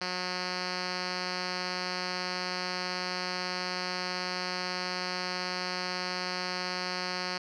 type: tone with low-pass filter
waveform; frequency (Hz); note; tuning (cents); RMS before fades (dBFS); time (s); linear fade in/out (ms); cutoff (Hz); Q
5% pulse; 181.6; F#3; -32; -34; 0.01-7.38; 5; 4400; 6.3
effects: none